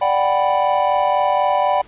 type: chord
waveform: triangle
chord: G major seventh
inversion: second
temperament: equal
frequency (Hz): 587.3 / 740 / 784 / 987.8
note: D5 / F#5 / G5 / B5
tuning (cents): 0 / 0 / 0 / 0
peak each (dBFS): -18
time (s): 0.01-1.82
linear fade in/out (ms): 10
effects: pink hiss -47 dBFS RMS until 1.87 s + resampled to 8000 Hz